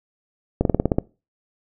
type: slowing click train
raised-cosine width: 2 ms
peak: -4 dBFS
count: 8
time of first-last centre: 0.61-0.985 s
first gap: 42 ms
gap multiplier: 1.08
effects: noise-tail reverb RT60 0.3 s tail -22 dB re dry